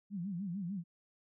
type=tone with vibrato; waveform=sine; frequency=186.2 Hz; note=F#3; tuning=11 cents sharp; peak=-36 dBFS; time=0.1-0.84 s; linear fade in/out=50 ms; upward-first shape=sine; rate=6.7 Hz; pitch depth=180 cents each way; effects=none